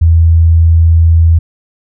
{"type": "tone", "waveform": "sine", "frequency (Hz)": 82.41, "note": "E2", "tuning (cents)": 0, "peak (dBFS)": -3, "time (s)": [0.01, 1.39], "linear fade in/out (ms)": 10, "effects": []}